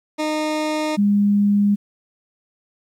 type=tone pair in turn; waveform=20% pulse / sine; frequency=307.1 / 203.7 Hz; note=D#4 / G#3; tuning=-23 / -33 cents; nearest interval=perfect fifth; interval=710 cents; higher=first; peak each=-15 / -13 dBFS; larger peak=second; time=0.18-0.97 / 0.97-1.76 s; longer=neither; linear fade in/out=20 ms; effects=low-pass 8000 Hz 12 dB/octave + 9-bit